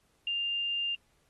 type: tone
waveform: sine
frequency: 2799 Hz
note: F7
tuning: 3 cents sharp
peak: -29 dBFS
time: 0.27-0.95 s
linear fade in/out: 2 ms
effects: pink hiss -71 dBFS RMS until 1.29 s + AAC 32 kbps